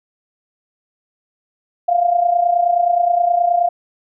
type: tone with amplitude modulation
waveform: sine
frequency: 698.5 Hz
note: F5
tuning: in tune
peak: -9 dBFS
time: 1.88-3.69 s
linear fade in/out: 10 ms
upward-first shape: sine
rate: 29.5 Hz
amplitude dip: 70%
effects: none